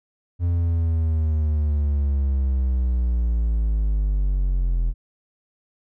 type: linear sweep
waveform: triangle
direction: down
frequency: 87.31 to 41.2 Hz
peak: -16 dBFS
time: 0.39-4.94 s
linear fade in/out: 50 ms
effects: none